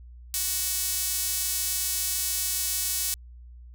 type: tone with high-pass filter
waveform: sawtooth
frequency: 373.1 Hz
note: F#4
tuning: 14 cents sharp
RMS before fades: -28 dBFS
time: 0.34-3.14 s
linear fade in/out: 0 ms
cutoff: 7200 Hz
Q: 0.69
effects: added 60 Hz sine -43 dBFS peak until 3.74 s